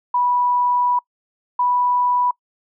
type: tone pair in turn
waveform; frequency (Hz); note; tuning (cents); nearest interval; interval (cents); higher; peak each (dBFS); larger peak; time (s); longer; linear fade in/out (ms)
sine; 981 / 984.5; B5 / B5; -12 / -6; unison; 6; second; -15; neither; 0.14-0.99 / 1.59-2.31; first; 5
effects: noise-tail reverb RT60 0.1 s tail -24 dB re dry